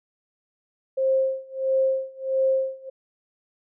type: tone with tremolo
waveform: sine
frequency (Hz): 530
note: C5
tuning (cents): +22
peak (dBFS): -17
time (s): 0.97-2.9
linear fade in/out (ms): 10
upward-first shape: sine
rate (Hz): 1.5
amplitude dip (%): 95
effects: none